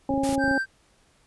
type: harmonic tone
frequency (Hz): 273.1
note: C#4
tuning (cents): -26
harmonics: 1 / 2 / 3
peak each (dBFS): -24 / -28 / -29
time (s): 0.09-0.58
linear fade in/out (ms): 2
type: clicks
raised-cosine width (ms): 3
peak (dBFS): -21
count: 10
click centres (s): 0.107 / 0.139 / 0.178 / 0.235 / 0.292 / 0.328 / 0.38 / 0.441 / 0.48 / 0.512
type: noise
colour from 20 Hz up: white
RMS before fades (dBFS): -34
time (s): 0.23-0.36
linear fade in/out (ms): 10
type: tone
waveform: triangle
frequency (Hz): 1568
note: G6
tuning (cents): 0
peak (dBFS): -22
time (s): 0.38-0.66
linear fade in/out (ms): 50
effects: pink hiss -62 dBFS RMS until 1.26 s + resampled to 24000 Hz